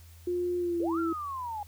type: tone with pitch glide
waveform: sine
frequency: 354.7 to 330.9 Hz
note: F4 to E4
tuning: +27 to +7 cents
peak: -27 dBFS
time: 0.27-1.13 s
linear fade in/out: 5 ms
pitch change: -120 cents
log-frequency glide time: 0.58-0.93 s
type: linear two-way sweep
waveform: sine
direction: up then down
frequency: 370.8 to 1394 to 808 Hz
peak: -33 dBFS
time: 0.8-1.63 s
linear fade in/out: 2 ms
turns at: 0.99 s
effects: added 83 Hz sine -49 dBFS peak until 1.67 s + white hiss -59 dBFS RMS until 1.67 s